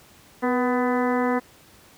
harmonic tone with a mistuned harmonic, 250.3 Hz, B3, 23 cents sharp, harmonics 1 / 2 / 3 / 4 / 5 / 6 / 7 / 8, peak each -23 / -25 / -29 / -29 / -33 / -37 / -34 / -36 dBFS, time 0.42-1.4 s, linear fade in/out 20 ms, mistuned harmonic 2, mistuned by -41 cents, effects pink hiss -52 dBFS RMS until 1.97 s + high-pass 60 Hz 12 dB/octave

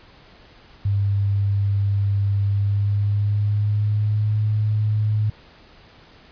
sine tone with pitch glide, 100 to 106.56 Hz, G2 to G#2, +35 to +45 cents, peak -17 dBFS, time 0.85-5.3 s, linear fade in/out 5 ms, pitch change +110 cents, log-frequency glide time 2.44-4.4 s, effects pink hiss -49 dBFS RMS until 6.31 s + resampled to 11025 Hz

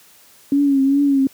sine tone with vibrato, 277.2 Hz, C#4, in tune, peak -12 dBFS, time 0.52-1.27 s, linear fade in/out 2 ms, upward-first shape triangle, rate 2.5 Hz, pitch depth 63 cents each way, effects white hiss -49 dBFS RMS until 1.33 s + high-pass 80 Hz 12 dB/octave

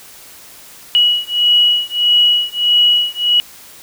sine beating tone pair, 2918 / 2919.6 Hz, F#7 / F#7, -25 / -24 cents, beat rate 1.6 Hz, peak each -13 dBFS, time 0.95-3.4 s, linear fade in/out 0 ms, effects white hiss -39 dBFS RMS until 3.82 s

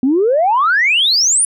sine exponential sweep, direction up, 246.9 to 9956 Hz, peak -9 dBFS, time 0.03-1.45 s, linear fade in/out 2 ms, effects tanh soft clip ceiling -5 dBFS

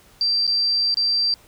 sine tone with dropouts, 4699 Hz, D8, in tune, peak -17 dBFS, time 0.21-1.34 s, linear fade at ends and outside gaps 1 ms, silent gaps 0.468-0.476 / 0.943-0.971 s, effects pink hiss -52 dBFS RMS until 1.47 s

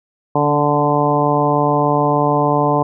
harmonic tone with a mistuned harmonic, 146.83 Hz, D3, in tune, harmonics 1 / 2 / 3 / 4 / 5 / 6 / 7, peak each -20 / -20 / -20 / -20 / -20 / -20 / -20 dBFS, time 0.35-2.83 s, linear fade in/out 5 ms, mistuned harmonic 2, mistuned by -19 cents, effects none

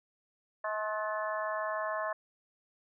harmonic tone with a mistuned harmonic, 213.3 Hz, G#3, 46 cents sharp, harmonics 3 / 4 / 5 / 6 / 7 / 8, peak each -35 / -44 / -36 / -44 / -45 / -40 dBFS, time 0.64-2.13 s, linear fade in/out 5 ms, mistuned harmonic 8, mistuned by +30 cents, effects none

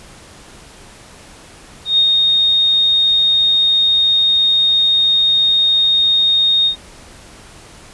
sine tone with ADSR envelope, 3703 Hz, A#7, 12 cents flat, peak -8 dBFS, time 1.85-6.76 s, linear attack 130 ms, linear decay 82 ms, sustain -2 dB, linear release 96 ms, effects pink hiss -40 dBFS RMS until 7.93 s + resampled to 24000 Hz

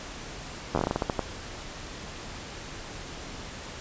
slowing click train, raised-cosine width 1 ms, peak -11 dBFS, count 12, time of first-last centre 0.75-1.193 s, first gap 11 ms, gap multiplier 1.24, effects pink hiss -40 dBFS RMS until 3.8 s + resampled to 16000 Hz

